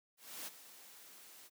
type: noise with ADSR envelope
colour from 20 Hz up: white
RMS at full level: -44 dBFS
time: 0.17-1.5 s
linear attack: 300 ms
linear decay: 25 ms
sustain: -13 dB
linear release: 39 ms
effects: high-pass 200 Hz 12 dB/octave